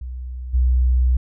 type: tone with level steps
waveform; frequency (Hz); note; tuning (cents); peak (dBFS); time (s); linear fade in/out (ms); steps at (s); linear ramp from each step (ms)
sine; 62.6; B1; +24; -27 / -13; 0.01-1.17; 5; 0.53; 20
effects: none